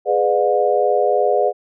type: chord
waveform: sine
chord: G# diminished seventh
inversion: none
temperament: just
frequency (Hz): 415.3 / 498.4 / 598 / 717.6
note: G#4 / B4 / D5 / F5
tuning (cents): 0 / +16 / +31 / +47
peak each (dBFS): -19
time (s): 0.05-1.53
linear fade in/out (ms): 50
effects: none